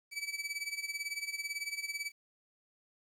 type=tone with tremolo; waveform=sawtooth; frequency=2298 Hz; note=D7; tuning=38 cents flat; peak=-30 dBFS; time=0.11-2.12 s; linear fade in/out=50 ms; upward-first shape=sine; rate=18 Hz; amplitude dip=80%; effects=low-pass 11000 Hz 12 dB/octave + 11-bit